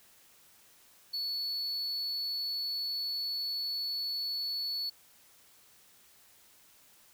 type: tone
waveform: triangle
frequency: 4424 Hz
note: C#8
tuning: 4 cents flat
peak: -31 dBFS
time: 1.13-4.9 s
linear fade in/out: 10 ms
effects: white hiss -61 dBFS RMS until 7.13 s